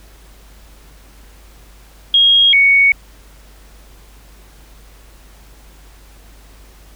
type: tone pair in turn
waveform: sine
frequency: 3267 / 2227 Hz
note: G#7 / C#7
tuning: -29 / +7 cents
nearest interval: perfect fifth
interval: 664 cents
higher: first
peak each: -7 dBFS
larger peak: neither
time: 2.14-2.53 / 2.53-2.92 s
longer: neither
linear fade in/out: 2 ms
effects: added 50 Hz sine -41 dBFS peak until 6.95 s + pink hiss -47 dBFS RMS until 6.95 s

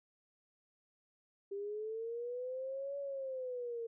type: linear two-way sweep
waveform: sine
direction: up then down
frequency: 394.3 to 566 to 456.1 Hz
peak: -38 dBFS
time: 1.51-3.87 s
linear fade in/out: 10 ms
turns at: 2.98 s
effects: none

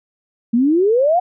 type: exponential sweep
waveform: sine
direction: up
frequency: 224.3 to 743 Hz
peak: -11 dBFS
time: 0.53-1.2 s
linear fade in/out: 10 ms
effects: none

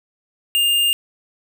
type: tone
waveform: square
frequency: 2810 Hz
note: F7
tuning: 10 cents sharp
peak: -15 dBFS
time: 0.55-0.93 s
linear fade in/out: 0 ms
effects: none

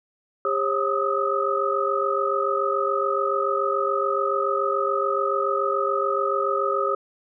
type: tone cluster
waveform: sine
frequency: 401.1 / 542 / 1234 / 1281 Hz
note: G4 / C#5 / D#6 / E6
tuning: +40 / -39 / -15 / -50 cents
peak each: -26 dBFS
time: 0.45-6.95 s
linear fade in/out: 2 ms
effects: none

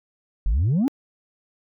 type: exponential sweep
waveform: sine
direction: up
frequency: 41.91 to 297.3 Hz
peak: -15 dBFS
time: 0.46-0.88 s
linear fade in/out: 0 ms
effects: tanh soft clip ceiling -16 dBFS

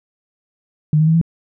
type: tone with pitch steps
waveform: sine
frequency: 152.4 / 156.78 / 161.28 / 165.91 Hz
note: D#3 / D#3 / E3 / E3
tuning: -36 / +13 / -38 / +11 cents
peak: -10 dBFS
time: 0.93-1.214 s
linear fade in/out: 2 ms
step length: 71 ms
effects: none

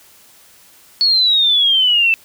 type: exponential sweep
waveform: sine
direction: down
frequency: 4425 to 2637 Hz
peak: -10 dBFS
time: 1.01-2.14 s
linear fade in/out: 0 ms
effects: white hiss -47 dBFS RMS until 2.24 s

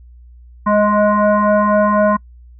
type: tone with frequency modulation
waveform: sine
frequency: 211 Hz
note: G#3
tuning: 28 cents sharp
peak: -10 dBFS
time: 0.66-2.17 s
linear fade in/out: 10 ms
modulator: 418 Hz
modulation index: 2.4
effects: noise-tail reverb RT60 0.1 s tail -26 dB re dry + added 60 Hz sine -38 dBFS peak until 2.59 s

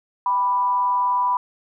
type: tone with frequency modulation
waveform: sine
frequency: 987.8 Hz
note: B5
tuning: in tune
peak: -17 dBFS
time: 0.26-1.37 s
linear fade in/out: 2 ms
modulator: 194 Hz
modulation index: 0.31
effects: none

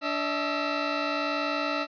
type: tone cluster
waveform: 20% pulse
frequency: 290.1 / 640 / 1341 Hz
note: D4 / D#5 / E6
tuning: -21 / +49 / +29 cents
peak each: -26 dBFS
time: 0.01-1.87 s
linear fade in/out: 50 ms
effects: resampled to 11025 Hz

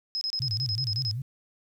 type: tone bursts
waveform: sine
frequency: 5120 Hz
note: D#8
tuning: 49 cents sharp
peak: -27 dBFS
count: 11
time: 0.15-1.112 s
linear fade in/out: 0 ms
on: 62 ms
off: 28 ms
type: tone with vibrato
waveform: sine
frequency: 116.54 Hz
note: A#2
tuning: in tune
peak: -29 dBFS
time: 0.4-1.22 s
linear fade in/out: 5 ms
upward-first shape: triangle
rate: 5.3 Hz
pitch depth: 290 cents each way
effects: 10-bit

